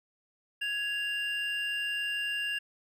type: tone pair together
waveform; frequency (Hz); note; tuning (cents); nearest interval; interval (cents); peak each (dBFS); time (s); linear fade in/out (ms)
triangle; 1665.3 / 2791; G#6 / F7; +4 / -2; major sixth; 894; -33 / -30; 0.61-2.59; 10
effects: none